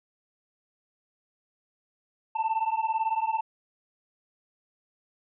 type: beating tone pair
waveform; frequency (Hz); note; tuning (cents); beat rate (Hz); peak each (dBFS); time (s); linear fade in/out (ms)
triangle; 880 / 898; A5 / A5; 0 / +35; 18; -26; 2.35-3.41; 10
effects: resampled to 8000 Hz